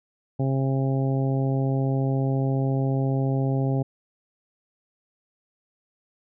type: harmonic tone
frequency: 134.4 Hz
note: C3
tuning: 47 cents sharp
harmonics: 1 / 2 / 3 / 4 / 5 / 6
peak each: -22 / -28 / -32 / -34 / -36 / -38 dBFS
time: 0.39-3.83 s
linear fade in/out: 10 ms
effects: none